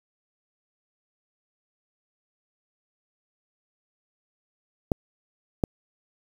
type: clicks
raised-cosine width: 2 ms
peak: -8 dBFS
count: 2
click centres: 4.918 / 5.638 s
effects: 7-bit